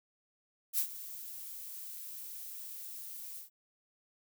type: noise with ADSR envelope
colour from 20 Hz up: violet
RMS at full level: -29 dBFS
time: 0.73-3.5 s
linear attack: 53 ms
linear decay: 81 ms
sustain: -16 dB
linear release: 120 ms
effects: none